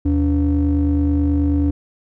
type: ring-modulated tone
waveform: triangle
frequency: 103.83 Hz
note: G#2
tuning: in tune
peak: -9 dBFS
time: 0.05-1.71 s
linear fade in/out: 10 ms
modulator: 183 Hz
effects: none